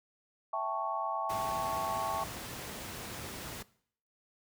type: chord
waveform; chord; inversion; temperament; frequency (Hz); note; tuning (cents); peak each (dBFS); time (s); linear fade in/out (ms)
sine; A dominant seventh; second; equal with one note detuned; 659.3 / 790.4 / 880 / 1108.7; E5 / G5 / A5 / C#6; 0 / +14 / 0 / 0; -37 / -38 / -37 / -35; 0.53-2.24; 5
type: noise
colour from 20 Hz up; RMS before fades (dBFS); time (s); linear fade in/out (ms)
pink; -42; 1.29-3.63; 10
effects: noise-tail reverb RT60 0.6 s tail -20 dB re dry + high-pass 60 Hz 12 dB/octave